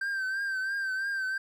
triangle tone with vibrato, 1567 Hz, G6, 1 cent flat, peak -27 dBFS, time 0.01-1.38 s, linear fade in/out 5 ms, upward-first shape triangle, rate 3 Hz, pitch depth 59 cents each way, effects none

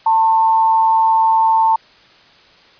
sine tone pair together, 894 / 1071.7 Hz, A5 / C6, +27 / +41 cents, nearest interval minor third, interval 314 cents, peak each -10 / -22 dBFS, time 0.06-1.76 s, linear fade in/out 5 ms, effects white hiss -47 dBFS RMS until 2.79 s + resampled to 11025 Hz

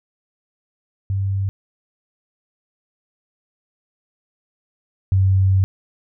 sine tone pair in turn, 97.6 / 95.54 Hz, G2 / G2, -7 / -44 cents, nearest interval unison, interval 37 cents, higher first, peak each -18 / -12 dBFS, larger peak second, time 1.1-1.49 / 5.12-5.64 s, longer second, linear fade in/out 0 ms, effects none

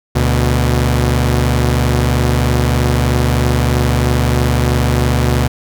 sawtooth tone pair together, 72.54 / 122 Hz, D2 / B2, -21 / -21 cents, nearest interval major sixth, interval 900 cents, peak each -10 dBFS, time 0.15-5.48 s, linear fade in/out 10 ms, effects none

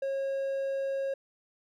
triangle tone, 544 Hz, C#5, 33 cents flat, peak -27 dBFS, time 0.02-1.14 s, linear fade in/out 5 ms, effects none

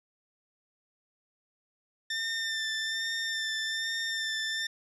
20% pulse tone with vibrato, 1793 Hz, A6, 32 cents sharp, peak -25 dBFS, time 2.1-4.67 s, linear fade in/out 5 ms, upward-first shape sine, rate 1.2 Hz, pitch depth 23 cents each way, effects resampled to 24000 Hz

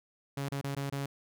sawtooth tone with dropouts, 139.3 Hz, C#3, 9 cents sharp, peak -29 dBFS, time 0.37-1.06 s, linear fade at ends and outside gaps 5 ms, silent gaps 0.488-0.518 / 0.613-0.641 / 0.75-0.766 / 0.899-0.923 s, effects none

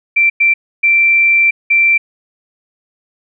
sine tone bursts at uneven times, 2349 Hz, D7, in tune, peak -7 dBFS, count 4, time 0.16-0.3 / 0.4-0.54 / 0.83-1.51 / 1.7-1.98 s, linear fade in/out 10 ms, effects none

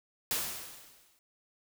white noise with exponential decay, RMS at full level -30 dBFS, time 0.31-1.19 s, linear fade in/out 1 ms, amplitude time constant 190 ms, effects none

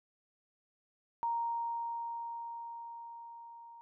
sine tone with level ramp, 932.3 Hz, A#5, in tune, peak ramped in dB -30 to -50 dBFS, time 1.23-3.81 s, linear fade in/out 0 ms, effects none

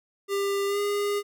square tone with pitch glide, 398.3 to 408.3 Hz, G4 to G#4, +28 to -29 cents, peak -25 dBFS, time 0.28-1.23 s, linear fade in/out 50 ms, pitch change +43 cents, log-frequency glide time 0.67-0.79 s, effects none

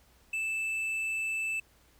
sine tone with tanh clipping, 2637 Hz, E7, in tune, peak -31 dBFS, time 0.33-1.6 s, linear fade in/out 5 ms, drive 6 dB, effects added 60 Hz sine -66 dBFS peak until 1.99 s + pink hiss -64 dBFS RMS until 1.99 s

